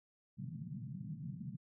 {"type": "band-pass noise", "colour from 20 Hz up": "pink", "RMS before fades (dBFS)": -45, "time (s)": [0.37, 1.57], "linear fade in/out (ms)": 10, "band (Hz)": [120, 210], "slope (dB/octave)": 48, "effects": []}